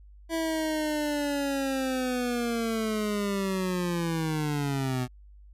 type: linear sweep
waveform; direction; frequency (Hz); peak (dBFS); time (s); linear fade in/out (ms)
25% pulse; down; 330 to 123.7; -23; 0.29-5.08; 50
effects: added 50 Hz sine -48 dBFS peak until 5.53 s + resampled to 32000 Hz